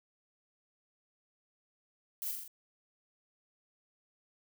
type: noise with echo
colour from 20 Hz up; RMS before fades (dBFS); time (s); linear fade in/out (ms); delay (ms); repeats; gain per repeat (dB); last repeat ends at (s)
violet; -38; 2.22-2.31; 0; 42; 4; -3; 2.478
effects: none